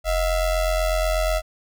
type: ring-modulated tone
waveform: square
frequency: 338.1 Hz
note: E4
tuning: 44 cents sharp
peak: -17 dBFS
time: 0.04-1.42 s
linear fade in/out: 50 ms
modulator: 294 Hz
effects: none